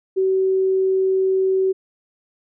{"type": "tone", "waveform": "sine", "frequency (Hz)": 380, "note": "F#4", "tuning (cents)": 46, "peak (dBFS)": -15, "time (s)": [0.16, 1.73], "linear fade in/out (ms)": 20, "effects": []}